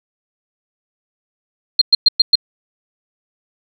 sine tone bursts, 4204 Hz, C8, 7 cents sharp, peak -5 dBFS, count 5, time 1.79-2.355 s, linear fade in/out 5 ms, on 25 ms, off 110 ms, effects none

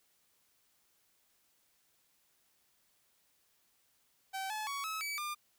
sawtooth tone with pitch steps, 770 / 859 / 1121 / 1291 / 2290 / 1200 Hz, G5 / A5 / C#6 / E6 / D7 / D6, -31 / -42 / +19 / -37 / -44 / +37 cents, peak -33 dBFS, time 4.33-5.35 s, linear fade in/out 20 ms, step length 170 ms, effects white hiss -73 dBFS RMS until 5.58 s

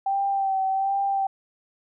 sine tone with vibrato, 779 Hz, G5, 11 cents flat, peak -21 dBFS, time 0.06-1.27 s, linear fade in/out 5 ms, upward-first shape sine, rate 1.3 Hz, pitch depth 30 cents each way, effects none

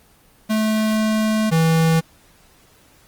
square tone pair in turn, 217.1 / 162.64 Hz, A3 / E3, -23 / -23 cents, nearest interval perfect fourth, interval 500 cents, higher first, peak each -17 / -14 dBFS, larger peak second, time 0.49-1.51 / 1.51-2.01 s, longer first, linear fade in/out 20 ms, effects pink hiss -53 dBFS RMS until 3.07 s + Opus 24 kbps

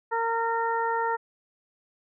harmonic tone, 459 Hz, A#4, 27 cents flat, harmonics 1 / 2 / 3 / 4, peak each -30 / -26 / -32 / -35 dBFS, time 0.11-1.17 s, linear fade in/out 20 ms, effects none

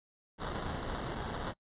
pink noise with sample-and-hold, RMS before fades -38 dBFS, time 0.38-1.54 s, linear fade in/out 50 ms, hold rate 2450 Hz, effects noise-tail reverb RT60 0.1 s tail -23 dB re dry + resampled to 8000 Hz

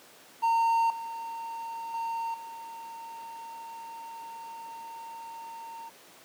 triangle tone with level steps, 916 Hz, A#5, 31 cents flat, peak -20 / -33 / -28 / -38 dBFS, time 0.42-5.9 s, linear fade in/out 20 ms, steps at 0.9 / 1.94 / 2.34 s, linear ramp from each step 2 ms, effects pink hiss -53 dBFS RMS until 6.24 s + high-pass 300 Hz 12 dB/octave

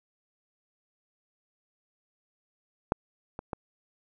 clicks, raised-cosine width 1 ms, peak -9 / -22 / -18 dBFS, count 3, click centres 2.921 / 3.391 / 3.532 s, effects none

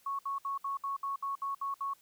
sine tone bursts, 1106 Hz, C#6, 4 cents flat, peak -32 dBFS, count 10, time 0.06-1.936 s, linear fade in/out 5 ms, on 130 ms, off 64 ms, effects white hiss -65 dBFS RMS until 2.01 s

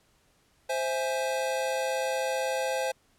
square chord, C augmented, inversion none, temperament equal, 523.3 / 659.3 / 830.6 Hz, C5 / E5 / G#5, 0 / 0 / 0 cents, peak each -30 / -35 / -34 dBFS, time 0.69-2.92 s, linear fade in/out 10 ms, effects pink hiss -66 dBFS RMS until 3.18 s + low-pass 12000 Hz 12 dB/octave

